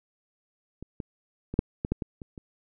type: clicks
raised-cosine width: 3 ms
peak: -26 / -21 / -21 / -6 / -15 / -12 / -18 / -27 / -28 dBFS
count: 9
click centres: 0.826 / 1.002 / 1.54 / 1.591 / 1.849 / 1.92 / 2.022 / 2.218 / 2.378 s
effects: none